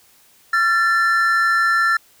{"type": "tone pair together", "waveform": "triangle", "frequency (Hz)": [1363.2, 1762], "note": ["F6", "A6"], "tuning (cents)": [-42, 2], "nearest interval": "major third", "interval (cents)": 444, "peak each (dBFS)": -15, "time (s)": [0.53, 1.97], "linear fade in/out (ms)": 5, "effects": ["white hiss -53 dBFS RMS until 2.2 s"]}